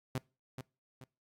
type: tone with echo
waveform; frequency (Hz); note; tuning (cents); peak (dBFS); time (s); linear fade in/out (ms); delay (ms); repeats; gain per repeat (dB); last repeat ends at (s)
sawtooth; 130; C3; -11; -29; 0.15-0.18; 2; 430; 2; -8; 1.04
effects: noise-tail reverb RT60 0.3 s tail -23 dB re dry + AAC 64 kbps